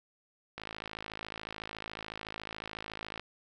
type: click train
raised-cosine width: 0.3 ms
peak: -23 dBFS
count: 142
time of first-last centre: 0.58-3.196 s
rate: 53.9 Hz
effects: none